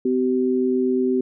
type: tone pair together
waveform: sine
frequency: 254.7 / 382.8 Hz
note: C4 / G4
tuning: -46 / -41 cents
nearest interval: perfect fifth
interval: 705 cents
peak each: -20 dBFS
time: 0.05-1.21 s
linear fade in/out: 5 ms
effects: none